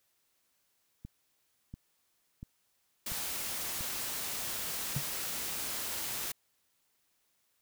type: click train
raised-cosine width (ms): 5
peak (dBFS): -31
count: 5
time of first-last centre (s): 1.05-3.809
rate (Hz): 1.45
type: noise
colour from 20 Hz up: white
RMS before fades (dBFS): -37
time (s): 3.06-6.32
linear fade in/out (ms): 5
type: tone with exponential decay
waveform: sine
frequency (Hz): 140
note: C#3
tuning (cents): +18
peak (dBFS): -26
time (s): 4.96-5.04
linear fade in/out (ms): 5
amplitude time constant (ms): 17
effects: white hiss -75 dBFS RMS until 7.61 s